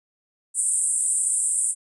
pink band-pass noise, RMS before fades -23 dBFS, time 0.54-1.75 s, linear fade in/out 50 ms, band 8000 to 9500 Hz, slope 96 dB/octave, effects none

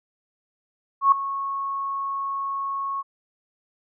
sine tone with ADSR envelope, 1100 Hz, C#6, 14 cents flat, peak -10 dBFS, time 1.01-3.03 s, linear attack 110 ms, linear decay 3 ms, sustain -15 dB, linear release 30 ms, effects none

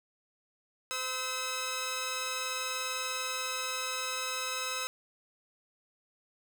10% pulse tone pair together, 513 / 1292.7 Hz, C5 / E6, -34 / -34 cents, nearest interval octave + major third, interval 1600 cents, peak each -30 / -26 dBFS, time 0.91-4.87 s, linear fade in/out 0 ms, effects none

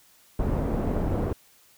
pink low-pass noise, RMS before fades -26 dBFS, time 0.39-1.33 s, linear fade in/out 5 ms, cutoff 610 Hz, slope 12 dB/octave, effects white hiss -58 dBFS RMS until 1.77 s

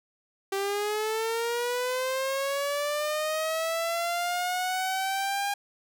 sawtooth linear sweep, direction up, 388.6 to 810 Hz, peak -23 dBFS, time 0.52-5.54 s, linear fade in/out 5 ms, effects none

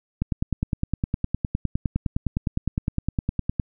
click train, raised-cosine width 5 ms, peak -10 dBFS, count 34, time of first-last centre 0.22-3.598 s, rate 9.77 Hz, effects none

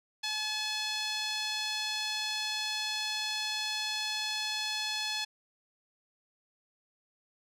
sawtooth tone with band-pass filter, 857 Hz, A5, 46 cents flat, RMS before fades -34 dBFS, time 0.23-5.25 s, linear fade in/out 10 ms, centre 4100 Hz, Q 1.9, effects none

